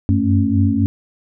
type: tone cluster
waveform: sine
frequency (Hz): 94.1 / 97.9 / 222.2 / 275.5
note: F#2 / G2 / A3 / C#4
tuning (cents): +30 / -2 / +17 / -11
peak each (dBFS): -18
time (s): 0.09-0.86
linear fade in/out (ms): 0
effects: none